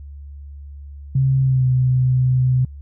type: tone with pitch glide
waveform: sine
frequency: 133.7 to 128.03 Hz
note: C3 to C3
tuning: +38 to -37 cents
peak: -13 dBFS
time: 1.15-2.65 s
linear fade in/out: 5 ms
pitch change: -75 cents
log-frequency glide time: 1.41-1.66 s
effects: added 71 Hz sine -33 dBFS peak until 2.81 s